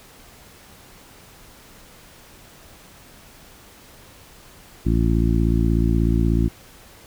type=harmonic tone; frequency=56.5 Hz; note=A1; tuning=47 cents sharp; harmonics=1 / 2 / 3 / 4 / 5 / 6; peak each=-19 / -22 / -24 / -25 / -26 / -27 dBFS; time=4.85-6.49 s; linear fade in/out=20 ms; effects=pink hiss -47 dBFS RMS until 7.06 s